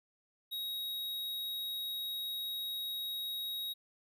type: tone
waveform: square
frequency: 3793 Hz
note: A#7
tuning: 29 cents sharp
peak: -37 dBFS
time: 0.51-3.74 s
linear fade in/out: 20 ms
effects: none